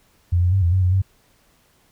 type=tone with pitch steps; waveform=sine; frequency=87.5 / 89.2 / 96.7 / 85.8 / 93.8 / 90.6 / 95.5 Hz; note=F2 / F2 / G2 / F2 / F#2 / F#2 / G2; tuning=+4 / +37 / -23 / -30 / +24 / -36 / -45 cents; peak=-14 dBFS; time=0.32-1.02 s; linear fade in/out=10 ms; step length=100 ms; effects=pink hiss -59 dBFS RMS until 1.91 s